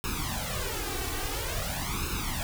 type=noise with flanger; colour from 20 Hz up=pink; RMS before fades=-32 dBFS; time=0.04-2.43 s; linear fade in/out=0 ms; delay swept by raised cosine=0.76 to 2.66 ms; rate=0.49 Hz; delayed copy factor=+0.95; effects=none

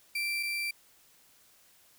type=tone pair in turn; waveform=35% pulse; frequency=2349 / 2349 Hz; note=D7 / D7; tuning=0 / 0 cents; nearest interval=unison; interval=0 cents; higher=neither; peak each=-28 / -29 dBFS; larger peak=first; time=0.15-0.43 / 0.43-0.71 s; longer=neither; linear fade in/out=5 ms; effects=white hiss -62 dBFS RMS until 1.98 s

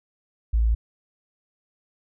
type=tone; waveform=sine; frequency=56 Hz; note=A1; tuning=31 cents sharp; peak=-17 dBFS; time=0.53-0.75 s; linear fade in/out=10 ms; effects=none

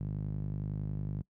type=tone with band-pass filter; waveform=sawtooth; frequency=50.9 Hz; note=G#1; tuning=34 cents flat; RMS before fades=-36 dBFS; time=0-1.22 s; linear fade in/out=10 ms; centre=140 Hz; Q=2.7; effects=noise-tail reverb RT60 0.1 s tail -22 dB re dry

